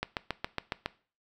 click train, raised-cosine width 0.3 ms, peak -14 dBFS, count 7, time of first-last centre 0.03-0.86 s, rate 7.23 Hz, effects noise-tail reverb RT60 0.4 s tail -19 dB re dry

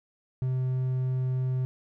triangle tone, 128.8 Hz, C3, 27 cents flat, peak -23 dBFS, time 0.42-1.65 s, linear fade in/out 0 ms, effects none

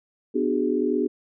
sine chord, G# half-diminished seventh, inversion first, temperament just, 249.2 / 299 / 373.8 / 415.3 Hz, B3 / D4 / F#4 / G#4, +16 / +31 / +18 / 0 cents, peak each -26 dBFS, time 0.34-1.08 s, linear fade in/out 20 ms, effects none

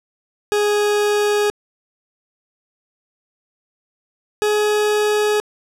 40% pulse tone pair in turn, 415.3 / 420.6 Hz, G#4 / G#4, 0 / +22 cents, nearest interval unison, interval 22 cents, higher second, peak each -14 dBFS, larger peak neither, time 0.52-1.5 / 4.42-5.4 s, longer neither, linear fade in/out 0 ms, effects low-pass 12000 Hz 12 dB/octave + 8-bit

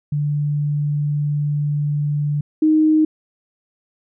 sine tone pair in turn, 146.83 / 311.1 Hz, D3 / D#4, 0 / 0 cents, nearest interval octave + minor second, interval 1300 cents, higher second, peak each -17 / -11 dBFS, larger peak second, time 0.12-2.41 / 2.62-3.05 s, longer first, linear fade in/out 5 ms, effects none

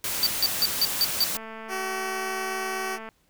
white noise, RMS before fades -29 dBFS, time 0.04-1.37 s, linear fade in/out 2 ms
square tone bursts, 4616 Hz, D8, 31 cents flat, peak -19 dBFS, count 6, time 0.23-1.24 s, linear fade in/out 0 ms, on 35 ms, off 160 ms
click train, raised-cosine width 0.5 ms, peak -25 dBFS, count 387, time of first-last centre 1.35-3.089 s, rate 222 Hz
10% pulse tone, 379.3 Hz, F#4, 43 cents sharp, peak -20 dBFS, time 1.68-2.99 s, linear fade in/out 50 ms
effects pink hiss -66 dBFS RMS until 3.29 s

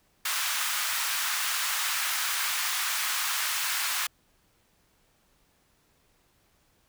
pink high-pass noise, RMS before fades -29 dBFS, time 0.25-4.07 s, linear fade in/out 5 ms, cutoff 1100 Hz, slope 24 dB/octave, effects pink hiss -67 dBFS RMS until 6.88 s

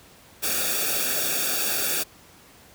white noise with comb filter, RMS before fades -25 dBFS, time 0.42-2.04 s, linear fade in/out 20 ms, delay 0.98 ms, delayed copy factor -0.85, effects pink hiss -51 dBFS RMS until 2.74 s + high-pass 60 Hz 12 dB/octave

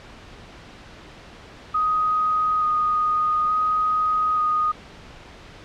sine tone with vibrato, 1244.5 Hz, D#6, in tune, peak -18 dBFS, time 1.74-4.72 s, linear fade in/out 10 ms, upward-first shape square, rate 0.57 Hz, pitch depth 10 cents each way, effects pink hiss -43 dBFS RMS until 5.64 s + low-pass 4000 Hz 12 dB/octave

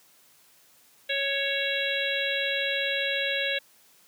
harmonic tone with a mistuned harmonic, 554.4 Hz, C#5, in tune, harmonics 1 / 3 / 4 / 5 / 6 / 7, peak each -32 / -31 / -33 / -32 / -33 / -33 dBFS, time 1.09-3.59 s, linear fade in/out 10 ms, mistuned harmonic 5, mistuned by -22 cents, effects white hiss -59 dBFS RMS until 4.07 s + high-pass 100 Hz 12 dB/octave

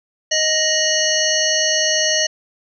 harmonic tone with a mistuned harmonic, 623 Hz, D#5, 2 cents sharp, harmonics 1 / 3 / 5 / 7 / 9 / 10, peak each -22 / -22 / -22 / -22 / -22 / -22 dBFS, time 0.31-2.27 s, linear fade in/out 10 ms, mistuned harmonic 5, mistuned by -110 cents, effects none

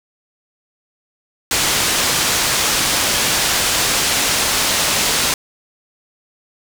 white low-pass noise, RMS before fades -17 dBFS, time 1.51-5.34 s, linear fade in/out 2 ms, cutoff 7600 Hz, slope 12 dB/octave, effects none

